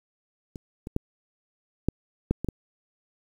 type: clicks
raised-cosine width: 3 ms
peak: -25 / -22 / -12 / -9 / -9 / -17 / -14 dBFS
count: 7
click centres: 0.558 / 0.871 / 0.964 / 1.886 / 2.31 / 2.446 / 2.487 s
effects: 8-bit